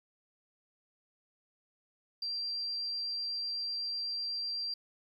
triangle tone, 4723 Hz, D8, 9 cents sharp, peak -30 dBFS, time 2.22-4.74 s, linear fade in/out 5 ms, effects tanh soft clip ceiling -32 dBFS

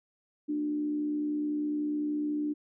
sine tone with frequency modulation, 297.7 Hz, D4, 24 cents sharp, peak -28 dBFS, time 0.48-2.54 s, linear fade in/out 20 ms, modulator 70.2 Hz, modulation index 0.31, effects none

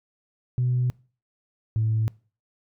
sine tone pair in turn, 124.6 / 110.21 Hz, B2 / A2, +16 / +3 cents, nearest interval major second, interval 213 cents, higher first, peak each -19 dBFS, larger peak neither, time 0.58-0.9 / 1.76-2.08 s, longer neither, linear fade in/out 0 ms, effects noise-tail reverb RT60 0.4 s tail -25 dB re dry + tanh soft clip ceiling -16 dBFS

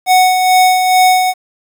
square tone with tremolo, 740 Hz, F#5, in tune, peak -6 dBFS, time 0.06-1.34 s, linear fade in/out 50 ms, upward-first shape sine, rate 2.3 Hz, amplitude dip 45%, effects 7-bit

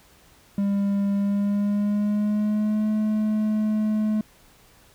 triangle tone with pitch glide, 200 to 214.4 Hz, G3 to A3, +35 to -45 cents, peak -18 dBFS, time 0.58-4.21 s, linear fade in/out 2 ms, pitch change +120 cents, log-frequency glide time 1.14-2.89 s, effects pink hiss -55 dBFS RMS until 4.94 s

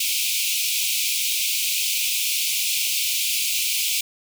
pink high-pass noise, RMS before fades -23 dBFS, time 0-4.01 s, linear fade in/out 5 ms, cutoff 2300 Hz, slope 96 dB/octave, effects none

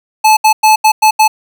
square tone bursts at uneven times, 866 Hz, A5, 28 cents flat, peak -5 dBFS, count 6, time 0.24-0.37 / 0.44-0.53 / 0.63-0.76 / 0.84-0.92 / 1.02-1.11 / 1.19-1.28 s, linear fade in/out 10 ms, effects none

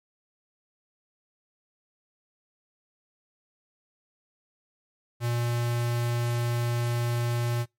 square tone with notch filter, 119.3 Hz, A#2, 41 cents sharp, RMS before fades -27 dBFS, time 5.2-7.66 s, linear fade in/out 50 ms, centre 270 Hz, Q 1.9, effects noise-tail reverb RT60 0.2 s tail -25 dB re dry + MP3 64 kbps

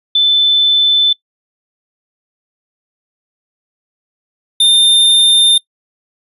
sine / square tone pair in turn, 3520 / 3611 Hz, A7 / A7, 0 / +44 cents, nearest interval unison, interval 44 cents, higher second, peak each -7 dBFS, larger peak neither, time 0.15-1.13 / 4.6-5.58 s, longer neither, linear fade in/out 5 ms, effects noise-tail reverb RT60 0.1 s tail -22 dB re dry + resampled to 32000 Hz

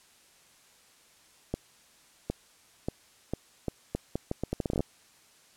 accelerating click train, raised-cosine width 2 ms, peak -16 dBFS, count 18, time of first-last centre 1.54-4.805 s, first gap 760 ms, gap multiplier 0.77, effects white hiss -60 dBFS RMS until 5.56 s + low-pass 10000 Hz 12 dB/octave

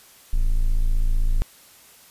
triangle tone, 27.82 Hz, A0, 20 cents sharp, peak -14 dBFS, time 0.33-1.42 s, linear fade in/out 0 ms, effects white hiss -50 dBFS RMS until 2.1 s + resampled to 32000 Hz

